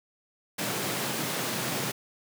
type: high-pass noise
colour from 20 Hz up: pink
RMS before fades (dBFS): -31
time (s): 0.58-1.92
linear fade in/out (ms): 10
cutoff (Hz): 120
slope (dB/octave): 48
effects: none